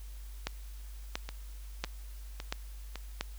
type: two click trains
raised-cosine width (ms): 0.2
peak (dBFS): -15 / -22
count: 5 / 4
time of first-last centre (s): 0.47-3.21 / 1.29-2.957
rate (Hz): 1.46 / 1.8
effects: added 50 Hz sine -42 dBFS peak until 3.38 s + white hiss -58 dBFS RMS until 3.38 s